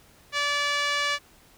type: tone with band-pass filter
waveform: 5% pulse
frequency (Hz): 578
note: D5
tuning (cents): -28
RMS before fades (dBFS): -26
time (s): 0.32-1.19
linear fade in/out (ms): 50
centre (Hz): 1600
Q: 0.87
effects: pink hiss -56 dBFS RMS until 1.57 s